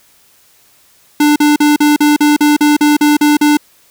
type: tone bursts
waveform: square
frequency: 296.3 Hz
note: D4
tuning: 15 cents sharp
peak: -7 dBFS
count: 12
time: 1.2-3.571 s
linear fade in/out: 5 ms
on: 160 ms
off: 41 ms
effects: white hiss -49 dBFS RMS until 3.9 s